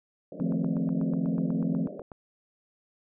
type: band-pass noise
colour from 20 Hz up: white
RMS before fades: -40 dBFS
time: 0.32-2.02 s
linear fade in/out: 2 ms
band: 160 to 640 Hz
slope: 96 dB/octave
type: click train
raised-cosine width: 1 ms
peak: -28 dBFS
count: 15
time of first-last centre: 0.4-2.118 s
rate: 8.15 Hz
type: chord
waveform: sine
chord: F dominant seventh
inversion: third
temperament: equal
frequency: 155.56 / 174.61 / 220 / 261.6 Hz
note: Eb3 / F3 / A3 / C4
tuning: 0 / 0 / 0 / 0 cents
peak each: -35 / -29 / -31 / -30 dBFS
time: 0.4-1.87 s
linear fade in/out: 10 ms
effects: none